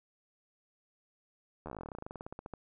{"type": "slowing click train", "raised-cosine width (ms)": 1, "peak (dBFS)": -28, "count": 26, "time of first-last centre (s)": [1.66, 2.537], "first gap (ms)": 12, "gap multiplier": 1.08, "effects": []}